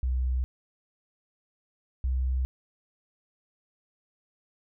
sine tone pair in turn, 63.3 / 64.22 Hz, B1 / C2, +43 / -32 cents, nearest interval unison, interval 25 cents, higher second, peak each -24 dBFS, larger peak neither, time 0.03-0.44 / 2.04-2.45 s, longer neither, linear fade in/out 0 ms, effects none

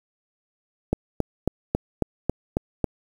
click train, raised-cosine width 2 ms, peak -7 dBFS, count 8, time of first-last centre 0.93-2.843 s, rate 3.66 Hz, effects 7-bit

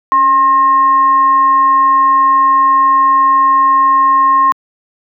sine tone with frequency modulation, 1067 Hz, C6, 34 cents sharp, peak -6 dBFS, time 0.12-4.52 s, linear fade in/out 0 ms, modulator 786 Hz, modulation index 0.23, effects high-pass 300 Hz 12 dB/octave

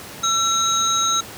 sine tone cluster, 1343 / 3826 / 6430 Hz, E6 / A#7 / G8, +32 / +44 / +43 cents, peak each -21 dBFS, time 0.23-1.21 s, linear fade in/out 10 ms, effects pink hiss -36 dBFS RMS until 1.37 s + high-pass 100 Hz 12 dB/octave

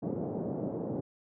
pink band-pass noise, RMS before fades -35 dBFS, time 0.02-1.01 s, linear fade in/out 10 ms, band 140 to 600 Hz, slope 24 dB/octave, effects none

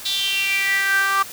sawtooth tone with high-pass filter sweep, 392 Hz, G4, in tune, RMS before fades -20 dBFS, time 0.05-1.23 s, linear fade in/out 10 ms, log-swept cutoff 3800 to 1200 Hz, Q 7.4, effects white hiss -36 dBFS RMS until 1.32 s

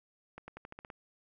accelerating click train, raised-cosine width 0.5 ms, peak -30 dBFS, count 8, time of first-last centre 0.38-0.902 s, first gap 100 ms, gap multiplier 0.9, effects none

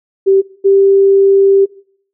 sine tone pair in turn, 388.2 / 392.5 Hz, G4 / G4, -17 / +2 cents, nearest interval unison, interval 19 cents, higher second, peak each -5 dBFS, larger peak neither, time 0.26-0.42 / 0.64-1.66 s, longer second, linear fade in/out 20 ms, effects noise-tail reverb RT60 0.6 s tail -21 dB re dry

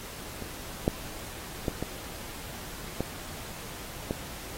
clicks, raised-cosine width 2 ms, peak -25 / -9 / -13 / -17 / -14 / -14 dBFS, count 6, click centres 0.423 / 0.879 / 1.682 / 1.826 / 3.006 / 4.109 s, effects pink hiss -42 dBFS RMS until 4.57 s + AAC 48 kbps

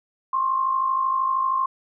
sine tone pair together, 1055.8 / 1108.7 Hz, C6 / C#6, +15 / 0 cents, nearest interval minor second, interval 85 cents, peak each -20 / -28 dBFS, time 0.33-1.66 s, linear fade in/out 5 ms, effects none

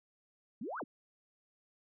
sine exponential two-way sweep, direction up then down, 190 to 1587 to 190 Hz, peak -38 dBFS, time 0.61-0.84 s, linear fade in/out 5 ms, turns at 0.79 s, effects none

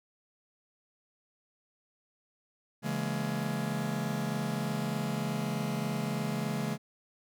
45% pulse chord, A# half-diminished seventh, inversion first, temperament just, 139.85 / 167.82 / 209.8 / 233.1 Hz, C#3 / E3 / G#3 / A#3, +16 / +31 / +18 / 0 cents, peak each -36 / -37 / -35 / -39 dBFS, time 2.82-6.78 s, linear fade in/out 50 ms, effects none

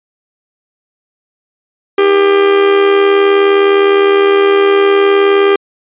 45% pulse tone with amplitude modulation, 398.1 Hz, G4, 27 cents sharp, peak -4 dBFS, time 1.98-5.56 s, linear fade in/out 5 ms, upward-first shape sine, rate 79.5 Hz, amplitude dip 50%, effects resampled to 8000 Hz

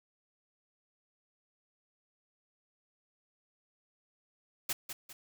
white noise with echo, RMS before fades -33 dBFS, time 4.69-4.73 s, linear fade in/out 5 ms, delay 200 ms, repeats 2, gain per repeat -8 dB, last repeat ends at 5.13 s, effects none

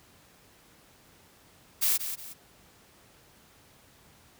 blue noise with echo, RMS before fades -25 dBFS, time 1.81-1.98 s, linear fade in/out 20 ms, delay 180 ms, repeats 2, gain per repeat -9 dB, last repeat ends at 2.34 s, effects pink hiss -58 dBFS RMS until 4.39 s + high-pass 60 Hz 12 dB/octave

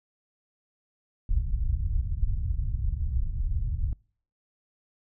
pink low-pass noise, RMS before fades -27 dBFS, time 1.29-3.93 s, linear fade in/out 2 ms, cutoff 100 Hz, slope 24 dB/octave, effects noise-tail reverb RT60 0.5 s tail -26 dB re dry

